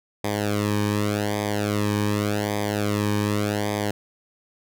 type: tone with flanger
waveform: sawtooth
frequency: 103.83 Hz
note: G#2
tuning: in tune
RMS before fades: -24 dBFS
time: 0.24-3.91 s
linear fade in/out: 5 ms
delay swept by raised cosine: 0.71 to 1.48 ms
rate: 0.86 Hz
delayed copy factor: -0.95
effects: none